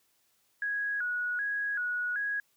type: tone with vibrato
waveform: sine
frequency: 1556 Hz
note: G6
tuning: 13 cents flat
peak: -29 dBFS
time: 0.62-2.4 s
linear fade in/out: 2 ms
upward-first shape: square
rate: 1.3 Hz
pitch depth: 110 cents each way
effects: white hiss -71 dBFS RMS until 2.56 s + high-pass 60 Hz 12 dB/octave